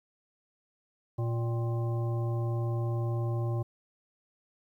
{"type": "harmonic tone with a mistuned harmonic", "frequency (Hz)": 117, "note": "A#2", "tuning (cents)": 7, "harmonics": [1, 3, 5, 7, 9], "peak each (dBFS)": [-28, -38, -42, -45, -47], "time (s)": [1.18, 3.63], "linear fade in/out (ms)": 10, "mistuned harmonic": 7, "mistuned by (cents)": -70, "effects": ["11-bit"]}